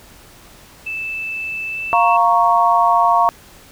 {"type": "tone with pitch glide", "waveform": "sine", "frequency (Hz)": [2637, 2657], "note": ["E7", "E7"], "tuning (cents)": [0, 13], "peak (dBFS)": -22, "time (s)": [0.86, 2.17], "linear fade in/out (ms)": 10, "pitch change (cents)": 13, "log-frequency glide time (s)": [1.67, 2.01]}
{"type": "chord", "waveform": "sine", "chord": "Bb minor", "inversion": "second", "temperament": "equal", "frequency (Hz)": [698.5, 932.3, 1108.7], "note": ["F5", "Bb5", "Db6"], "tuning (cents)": [0, 0, 0], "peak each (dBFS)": -15, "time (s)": [1.93, 3.29], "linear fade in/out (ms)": 0}
{"effects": ["pink hiss -44 dBFS RMS until 3.71 s"]}